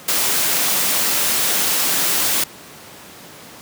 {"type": "noise", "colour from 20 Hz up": "white", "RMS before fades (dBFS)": -18, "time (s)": [0.08, 2.44], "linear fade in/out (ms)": 5, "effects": ["pink hiss -39 dBFS RMS until 3.61 s", "high-pass 150 Hz 12 dB/octave"]}